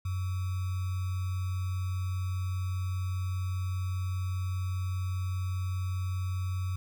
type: tone with sample-and-hold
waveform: sine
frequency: 92.5 Hz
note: F#2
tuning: in tune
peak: -29 dBFS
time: 0.05-6.76 s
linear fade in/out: 5 ms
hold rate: 1225 Hz
effects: none